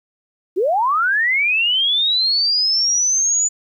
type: linear sweep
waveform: sine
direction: up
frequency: 330 to 7000 Hz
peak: -14 dBFS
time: 0.56-3.49 s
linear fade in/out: 20 ms
effects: 9-bit